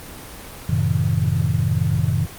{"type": "chord", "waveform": "sine", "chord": "F# diminished seventh", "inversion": "none", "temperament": "just", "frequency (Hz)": [92.5, 111, 133.2, 159.84], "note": ["F#2", "A2", "C3", "Eb3"], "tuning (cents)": [0, 16, 31, 47], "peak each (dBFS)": -22, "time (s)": [0.69, 2.26], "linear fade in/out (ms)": 5, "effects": ["pink hiss -37 dBFS RMS until 2.38 s", "Opus 24 kbps"]}